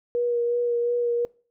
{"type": "tone with vibrato", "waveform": "sine", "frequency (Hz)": 478.2, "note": "A#4", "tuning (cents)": 44, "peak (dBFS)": -21, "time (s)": [0.15, 1.25], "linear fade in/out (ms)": 0, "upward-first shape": "sine", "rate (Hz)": 2.8, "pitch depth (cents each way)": 17, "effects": ["noise-tail reverb RT60 0.4 s tail -23 dB re dry"]}